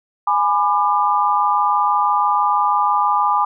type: chord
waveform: sine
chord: G# diminished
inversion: none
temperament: just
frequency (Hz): 830.6 / 996.7 / 1196.1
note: G#5 / B5 / D6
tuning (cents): 0 / +16 / +31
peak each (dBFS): -18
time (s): 0.27-3.45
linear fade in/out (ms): 5
effects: none